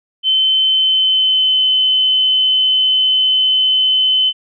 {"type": "tone with pitch glide", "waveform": "sine", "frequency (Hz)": [3070, 3045], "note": ["G7", "F#7"], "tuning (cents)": [-37, 49], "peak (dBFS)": -10, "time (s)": [0.23, 4.33], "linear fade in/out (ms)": 50, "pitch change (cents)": -14, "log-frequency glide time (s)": [0.67, 1.65], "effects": []}